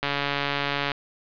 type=click train; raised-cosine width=0.3 ms; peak=-9 dBFS; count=127; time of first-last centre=0.03-0.917 s; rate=142 Hz; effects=resampled to 11025 Hz + 7-bit